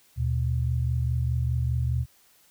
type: tone pair together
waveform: sine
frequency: 76.81 / 121.7 Hz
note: D#2 / B2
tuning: -22 / -25 cents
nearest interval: minor sixth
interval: 797 cents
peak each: -26 / -25 dBFS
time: 0.16-2.06 s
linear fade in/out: 50 ms
effects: white hiss -60 dBFS RMS until 2.5 s